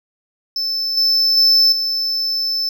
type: tone with level steps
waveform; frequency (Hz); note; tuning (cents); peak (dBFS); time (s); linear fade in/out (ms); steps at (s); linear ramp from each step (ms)
triangle; 5274; E8; 0; -17 / -11 / -8 / -16; 0.56-2.69; 2; 0.97 / 1.37 / 1.72; 5
effects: none